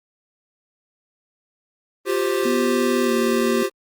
square chord, F suspended second, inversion none, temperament equal with one note detuned, 352.7 / 392 / 523.3 Hz, F4 / G4 / C5, +17 / 0 / 0 cents, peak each -25 / -22 / -27 dBFS, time 2.05-3.7 s, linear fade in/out 50 ms
sine tone with pitch glide, 246.9 to 235.6 Hz, B3 to A#3, 0 to +19 cents, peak -21 dBFS, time 2.45-3.63 s, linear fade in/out 5 ms, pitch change -81 cents, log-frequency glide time 3.05-3.11 s
effects Opus 24 kbps

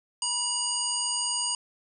harmonic tone, 966 Hz, B5, 39 cents flat, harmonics 1 / 3 / 5 / 7 / 9, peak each -36 / -34 / -32 / -33 / -30 dBFS, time 0.22-1.55 s, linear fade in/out 2 ms, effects none

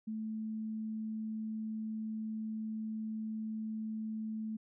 sine tone, 218.6 Hz, A3, 11 cents flat, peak -36 dBFS, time 0.07-4.57 s, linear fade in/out 10 ms, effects none

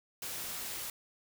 white noise, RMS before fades -40 dBFS, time 0.22-0.9 s, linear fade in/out 2 ms, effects none

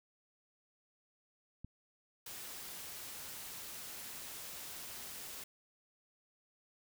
click, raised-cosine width 5 ms, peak -34 dBFS, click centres 1.646 s
white noise, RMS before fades -47 dBFS, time 2.26-5.44 s, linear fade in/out 5 ms
effects none

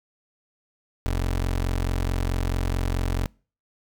25% pulse tone, 44.6 Hz, F1, 37 cents sharp, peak -19 dBFS, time 1.06-3.26 s, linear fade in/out 0 ms, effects noise-tail reverb RT60 0.4 s tail -26 dB re dry

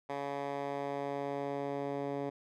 10% pulse tone with band-pass filter sweep, 140.9 Hz, C#3, 29 cents sharp, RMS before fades -37 dBFS, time 0.09-2.3 s, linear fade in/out 10 ms, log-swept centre 860 to 390 Hz, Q 0.81, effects none

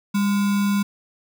sine tone with sample-and-hold, 201.1 Hz, G3, 44 cents sharp, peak -17 dBFS, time 0.14-0.83 s, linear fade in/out 10 ms, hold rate 1225 Hz, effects none

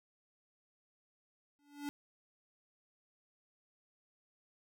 square tone with exponential growth, 288.2 Hz, D4, 33 cents flat, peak -36 dBFS, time 1.59-1.89 s, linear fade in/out 0 ms, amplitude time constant 64 ms, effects none

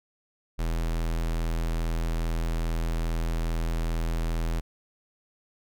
square tone, 41.2 Hz, E1, in tune, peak -26 dBFS, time 0.58-4.61 s, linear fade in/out 20 ms, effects none

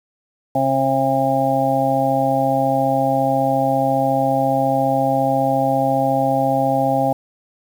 harmonic tone, 134.5 Hz, C3, 48 cents sharp, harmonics 1 / 2 / 4 / 5 / 6, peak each -25 / -22 / -21 / -21 / -19 dBFS, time 0.55-7.13 s, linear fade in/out 5 ms, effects 7-bit

